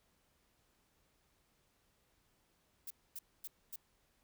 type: noise bursts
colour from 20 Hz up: violet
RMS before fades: -45 dBFS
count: 4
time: 2.87-3.76 s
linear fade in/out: 5 ms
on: 35 ms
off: 250 ms
effects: pink hiss -75 dBFS RMS until 4.23 s